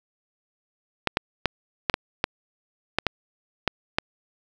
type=clicks; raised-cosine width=0.3 ms; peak=-4 dBFS; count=10; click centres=1.073 / 1.171 / 1.457 / 1.898 / 1.941 / 2.241 / 2.986 / 3.067 / 3.677 / 3.985 s; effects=7-bit